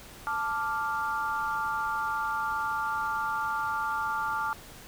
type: chord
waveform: sine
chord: D minor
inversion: second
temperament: equal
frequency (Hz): 880 / 1174.7 / 1396.9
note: A5 / D6 / F6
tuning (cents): 0 / 0 / 0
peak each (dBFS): -32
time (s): 0.27-4.53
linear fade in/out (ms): 0
effects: pink hiss -48 dBFS RMS until 4.87 s